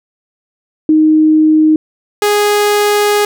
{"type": "tone pair in turn", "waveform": ["sine", "sawtooth"], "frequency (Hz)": [311.1, 414.3], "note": ["D#4", "G#4"], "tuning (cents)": [0, -4], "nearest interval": "perfect fourth", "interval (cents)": 496, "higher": "second", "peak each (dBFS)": -5, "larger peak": "neither", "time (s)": [[0.89, 1.76], [2.22, 3.25]], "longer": "second", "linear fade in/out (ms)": 2, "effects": []}